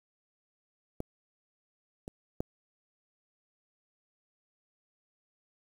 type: clicks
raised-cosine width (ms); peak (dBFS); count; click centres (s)
2; -21 / -27 / -18; 3; 1.004 / 2.079 / 2.405
effects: 8-bit